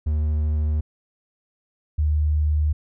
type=tone pair in turn; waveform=triangle / sine; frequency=76.1 / 75.71 Hz; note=D#2 / D#2; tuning=-38 / -47 cents; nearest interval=unison; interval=9 cents; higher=first; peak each=-17 dBFS; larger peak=neither; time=0.06-0.81 / 1.98-2.73 s; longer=neither; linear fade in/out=10 ms; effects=none